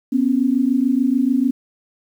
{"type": "tone pair together", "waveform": "sine", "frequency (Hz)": [246.9, 273.7], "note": ["B3", "C#4"], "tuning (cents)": [0, -22], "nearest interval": "major second", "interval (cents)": 178, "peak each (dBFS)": -17, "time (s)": [0.12, 1.51], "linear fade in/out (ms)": 10, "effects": ["8-bit"]}